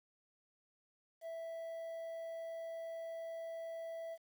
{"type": "tone with quantisation", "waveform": "triangle", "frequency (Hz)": 659.3, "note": "E5", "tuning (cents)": 0, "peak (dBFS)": -40, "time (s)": [1.21, 4.18], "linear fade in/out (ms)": 50, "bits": 11, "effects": []}